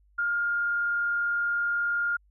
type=tone with frequency modulation; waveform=sine; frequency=1411 Hz; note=F6; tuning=17 cents sharp; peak=-24 dBFS; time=0.18-2.17 s; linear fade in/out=10 ms; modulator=40.5 Hz; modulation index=0.24; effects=added 50 Hz sine -59 dBFS peak until 2.3 s